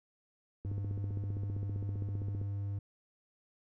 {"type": "tone", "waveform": "triangle", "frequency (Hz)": 100, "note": "G2", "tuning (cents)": 35, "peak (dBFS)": -32, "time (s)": [0.65, 2.79], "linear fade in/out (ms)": 5}
{"type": "click train", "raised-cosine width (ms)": 3, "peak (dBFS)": -30, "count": 28, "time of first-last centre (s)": [0.65, 2.415], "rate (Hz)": 15.3}
{"effects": []}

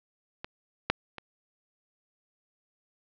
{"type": "clicks", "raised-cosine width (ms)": 0.3, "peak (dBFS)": [-20, -6, -23], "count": 3, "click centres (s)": [0.445, 0.9, 1.183], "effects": ["low-pass 5000 Hz 12 dB/octave"]}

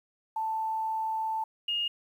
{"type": "tone pair in turn", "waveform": "sine", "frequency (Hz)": [883, 2847], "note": ["A5", "F7"], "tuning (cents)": [6, 33], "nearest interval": "octave + minor sixth", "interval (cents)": 2027, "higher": "second", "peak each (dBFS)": [-28, -27], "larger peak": "second", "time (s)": [[0.36, 1.44], [1.68, 1.88]], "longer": "first", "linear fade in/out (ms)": 5, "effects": ["10-bit"]}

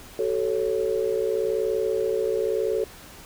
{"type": "chord", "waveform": "sine", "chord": "F# minor", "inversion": "none", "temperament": "equal with one note detuned", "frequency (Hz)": [379.1, 440, 554.4], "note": ["F#4", "A4", "C#5"], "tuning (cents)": [42, 0, 0], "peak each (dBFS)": [-27, -24, -29], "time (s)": [0.19, 2.84], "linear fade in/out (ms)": 2, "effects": ["pink hiss -45 dBFS RMS until 3.25 s"]}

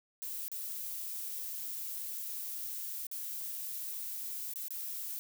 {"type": "noise with dropouts", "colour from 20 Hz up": "violet", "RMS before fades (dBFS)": -40, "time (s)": [0.22, 5.19], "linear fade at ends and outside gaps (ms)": 0, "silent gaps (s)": [[0.481, 0.516], [3.068, 3.114], [4.536, 4.558], [4.682, 4.706]], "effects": []}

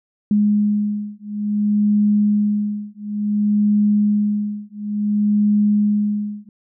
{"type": "beating tone pair", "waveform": "sine", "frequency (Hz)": [207.7, 208.27], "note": ["G#3", "G#3"], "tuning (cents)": [0, 5], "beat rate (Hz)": 0.57, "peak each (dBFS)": -18, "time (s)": [0.31, 6.49], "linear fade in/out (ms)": 2, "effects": []}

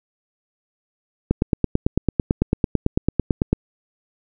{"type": "click train", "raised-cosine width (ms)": 3, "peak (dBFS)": -3, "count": 21, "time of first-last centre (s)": [1.31, 3.53], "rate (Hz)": 9.01, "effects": []}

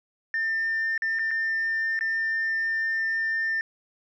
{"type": "tone with dropouts", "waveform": "sine", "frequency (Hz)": 1799, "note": "A6", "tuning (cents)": 38, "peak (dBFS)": -22, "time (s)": [0.34, 3.61], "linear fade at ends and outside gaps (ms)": 1, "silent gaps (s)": [[0.978, 1.021], [1.188, 1.193], [1.308, 1.312], [1.991, 2.009]], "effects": ["tanh soft clip ceiling -21 dBFS"]}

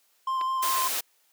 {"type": "tone with vibrato", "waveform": "triangle", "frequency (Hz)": 1046.5, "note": "C6", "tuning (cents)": 0, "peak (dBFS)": -23, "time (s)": [0.27, 0.88], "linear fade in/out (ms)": 5, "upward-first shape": "square", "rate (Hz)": 4.9, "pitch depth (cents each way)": 11}
{"type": "clicks", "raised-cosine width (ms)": 0.3, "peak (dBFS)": -23, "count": 2, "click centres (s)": [0.411, 0.414]}
{"type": "noise", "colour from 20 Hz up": "white", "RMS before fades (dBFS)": -29, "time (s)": [0.62, 1.01], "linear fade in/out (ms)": 10}
{"effects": ["white hiss -66 dBFS RMS until 1.32 s", "high-pass 400 Hz 12 dB/octave"]}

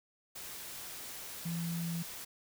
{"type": "tone in noise", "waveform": "sine", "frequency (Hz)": 168.6, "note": "E3", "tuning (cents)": 39, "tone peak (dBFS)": -34, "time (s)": [1.45, 2.03], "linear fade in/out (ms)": 10, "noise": "white", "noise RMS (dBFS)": -45, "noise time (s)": [0.35, 2.25], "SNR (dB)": 8, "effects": []}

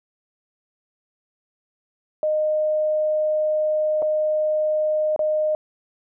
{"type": "tone with dropouts", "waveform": "sine", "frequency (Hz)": 615, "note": "D#5", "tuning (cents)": -20, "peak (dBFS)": -18, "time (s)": [2.23, 5.55], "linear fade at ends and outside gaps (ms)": 1, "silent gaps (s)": [[4.021, 4.025], [5.162, 5.192]], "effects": []}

